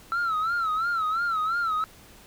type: tone with vibrato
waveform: sine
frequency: 1328 Hz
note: E6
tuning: 12 cents sharp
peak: -21 dBFS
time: 0.12-1.84 s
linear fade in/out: 0 ms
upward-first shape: sine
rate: 2.9 Hz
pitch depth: 110 cents each way
effects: tanh soft clip ceiling -22 dBFS + pink hiss -51 dBFS RMS until 2.26 s